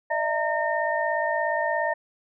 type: tone cluster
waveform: sine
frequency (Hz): 604 / 661 / 918 / 1826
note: D5 / E5 / A#5 / A#6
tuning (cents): +48 / +5 / -27 / -36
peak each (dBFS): -28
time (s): 0.1-1.94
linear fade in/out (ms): 10
effects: none